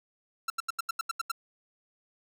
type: tone bursts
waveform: 45% pulse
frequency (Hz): 1350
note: E6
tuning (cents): +41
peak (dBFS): -28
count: 9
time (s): 0.48-1.317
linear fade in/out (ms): 5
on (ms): 21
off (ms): 81
effects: none